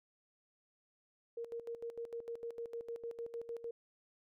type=tone with tremolo; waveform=sine; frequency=466.2 Hz; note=A#4; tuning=in tune; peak=-39 dBFS; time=1.37-3.71 s; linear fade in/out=5 ms; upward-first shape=square; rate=6.6 Hz; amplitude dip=75%; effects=none